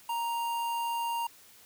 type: tone with notch filter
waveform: square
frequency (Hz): 934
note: A#5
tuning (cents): +3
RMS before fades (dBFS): -32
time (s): 0.09-1.27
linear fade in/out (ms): 5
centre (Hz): 5400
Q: 1.1
effects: white hiss -56 dBFS RMS until 1.65 s